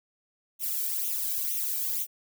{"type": "noise with flanger", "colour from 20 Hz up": "violet", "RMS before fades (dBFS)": -30, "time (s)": [0.59, 2.07], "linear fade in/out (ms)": 50, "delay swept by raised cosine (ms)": [0.31, 1.31], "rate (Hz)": 2.1, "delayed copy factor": 0.75, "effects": []}